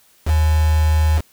sine tone with quantisation, 77.78 Hz, D#2, in tune, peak -12 dBFS, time 0.25-1.22 s, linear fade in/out 50 ms, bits 4, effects white hiss -54 dBFS RMS until 1.32 s

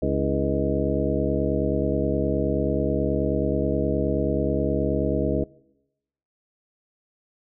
harmonic tone with a mistuned harmonic, 69.4 Hz, C#2, 3 cents sharp, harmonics 1 / 2 / 3 / 4 / 5 / 6 / 7 / 9, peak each -29 / -29 / -29 / -29 / -29 / -29 / -29 / -29 dBFS, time 0.02-5.44 s, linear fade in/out 5 ms, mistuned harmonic 5, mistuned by -100 cents, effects noise-tail reverb RT60 0.9 s tail -23 dB re dry

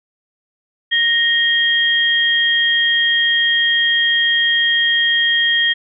sine tone pair together, 1864.7 / 3227 Hz, A#6 / G7, 0 / +50 cents, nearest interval major sixth, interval 950 cents, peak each -15 dBFS, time 0.91-5.74 s, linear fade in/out 20 ms, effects none

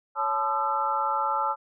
sine tone cluster, 558 / 870 / 1010 / 1218 / 1338 Hz, C#5 / A5 / B5 / D#6 / E6, +11 / -20 / +39 / -37 / +25 cents, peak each -35 / -27 / -34 / -31 / -28 dBFS, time 0.15-1.56 s, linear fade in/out 50 ms, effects none

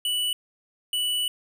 square tone pair in turn, 2960 / 2960 Hz, F#7 / F#7, 0 / 0 cents, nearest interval unison, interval 0 cents, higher neither, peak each -24 dBFS, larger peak neither, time 0.05-0.33 / 0.93-1.28 s, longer second, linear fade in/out 2 ms, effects none

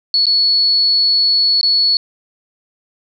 sine tone with dropouts, 4400 Hz, C#8, 14 cents flat, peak -10 dBFS, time 0.14-1.97 s, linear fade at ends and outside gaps 1 ms, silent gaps 0.256-0.267 / 1.612-1.63 s, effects none

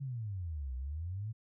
sine exponential two-way sweep, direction down then up, 142.4 to 61.74 to 115.1 Hz, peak -36 dBFS, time 0-1.33 s, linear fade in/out 20 ms, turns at 0.75 s, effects none

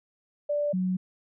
sine tone pair in turn, 586 / 184.58 Hz, D5 / F#3, -4 / -4 cents, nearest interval octave + minor sixth, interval 2000 cents, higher first, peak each -24 dBFS, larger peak neither, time 0.49-0.73 / 0.73-0.97 s, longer neither, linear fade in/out 10 ms, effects none

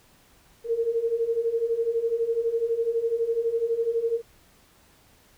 sine beating tone pair, 452.6 / 464.6 Hz, A4 / A#4, +49 / -6 cents, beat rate 12 Hz, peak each -28 / -24 dBFS, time 0.64-4.22 s, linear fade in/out 50 ms, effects pink hiss -58 dBFS RMS until 5.37 s

